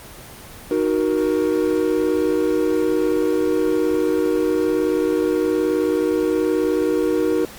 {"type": "chord", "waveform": "triangle", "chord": "D# minor", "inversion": "none", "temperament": "equal with one note detuned", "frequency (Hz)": [311.1, 370, 470.2], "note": ["D#4", "F#4", "A#4"], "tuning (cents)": [0, 0, 15], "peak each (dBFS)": [-19, -19, -19], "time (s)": [0.71, 7.45], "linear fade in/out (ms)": 2, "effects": ["pink hiss -39 dBFS RMS until 7.58 s", "Opus 24 kbps"]}